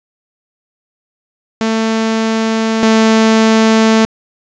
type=tone pair in turn; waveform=sawtooth; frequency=222.8 / 221.7 Hz; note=A3 / A3; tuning=+22 / +13 cents; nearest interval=unison; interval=9 cents; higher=first; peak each=-8 / -3 dBFS; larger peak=second; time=1.61-2.83 / 2.83-4.05 s; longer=neither; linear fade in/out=0 ms; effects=resampled to 16000 Hz + 7-bit